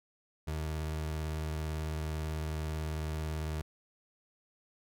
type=tone with vibrato; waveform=30% pulse; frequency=77.78 Hz; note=D#2; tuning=in tune; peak=-31 dBFS; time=0.47-3.62 s; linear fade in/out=10 ms; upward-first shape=sine; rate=18 Hz; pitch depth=25 cents each way; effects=none